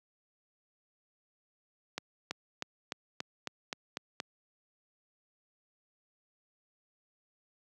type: accelerating click train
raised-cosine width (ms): 0.2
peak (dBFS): -17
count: 9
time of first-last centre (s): 1.98-4.201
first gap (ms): 330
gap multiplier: 0.95
effects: high-pass 150 Hz 12 dB/octave